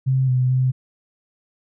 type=tone with pitch steps; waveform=sine; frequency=131.7 / 127.2 / 129.1 Hz; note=C3 / C3 / C3; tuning=+12 / -48 / -23 cents; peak=-15 dBFS; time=0.06-0.72 s; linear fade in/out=20 ms; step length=220 ms; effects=none

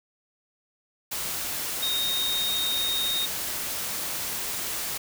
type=tone in noise; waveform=sine; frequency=3714 Hz; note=A#7; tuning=7 cents flat; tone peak=-25 dBFS; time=1.82-3.26 s; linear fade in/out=10 ms; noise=white; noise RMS=-31 dBFS; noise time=1.11-4.98 s; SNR=+3 dB; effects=none

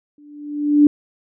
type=tone with exponential growth; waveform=sine; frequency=293.7 Hz; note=D4; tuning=in tune; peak=-5 dBFS; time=0.18-0.87 s; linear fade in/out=2 ms; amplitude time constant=150 ms; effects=none

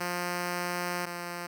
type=tone pair in turn; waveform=5% pulse; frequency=176.6 / 174.37 Hz; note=F3 / F3; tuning=+20 / -2 cents; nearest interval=unison; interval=22 cents; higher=first; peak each=-19 / -24 dBFS; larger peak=first; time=0-1.06 / 1.06-1.47 s; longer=first; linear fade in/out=10 ms; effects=none

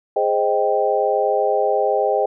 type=chord; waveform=sine; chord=Ab major seventh; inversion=none; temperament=equal; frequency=415.3 / 523.3 / 622.3 / 784 Hz; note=Ab4 / C5 / Eb5 / G5; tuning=0 / 0 / 0 / 0 cents; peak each=-21 dBFS; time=0.16-2.26 s; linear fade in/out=5 ms; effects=none

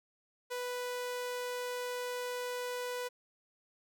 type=tone; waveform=sawtooth; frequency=493.9 Hz; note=B4; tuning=in tune; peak=-32 dBFS; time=0.5-3.09 s; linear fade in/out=20 ms; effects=none

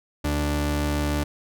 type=tone pair together; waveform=sawtooth; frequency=73.42 / 146.84 Hz; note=D2 / D3; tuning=0 / 0 cents; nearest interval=octave; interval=1200 cents; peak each=-20 dBFS; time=0.24-1.24 s; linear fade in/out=10 ms; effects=none

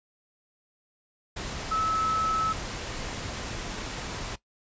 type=tone in noise; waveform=sine; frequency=1300 Hz; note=E6; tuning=24 cents flat; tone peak=-24 dBFS; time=1.71-2.53 s; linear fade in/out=10 ms; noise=pink; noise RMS=-35 dBFS; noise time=1.36-4.36 s; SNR=+8 dB; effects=noise-tail reverb RT60 0.1 s tail -17 dB re dry + resampled to 16000 Hz

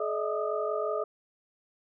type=tone cluster; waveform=sine; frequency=427.5 / 598 / 644 / 1214 / 1264 Hz; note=A4 / D5 / E5 / D#6 / D#6; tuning=-50 / +31 / -41 / -43 / +27 cents; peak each=-32 / -34 / -33 / -36 / -40 dBFS; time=0-1.04 s; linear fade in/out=5 ms; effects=none

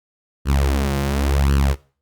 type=tone with flanger; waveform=sawtooth; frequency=69.3 Hz; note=C#2; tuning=in tune; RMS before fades=-18 dBFS; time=0.45-1.76 s; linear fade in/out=50 ms; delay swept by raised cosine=0.67 to 5.77 ms; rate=0.92 Hz; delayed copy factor=+0.85; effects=noise-tail reverb RT60 0.4 s tail -20 dB re dry + Opus 48 kbps

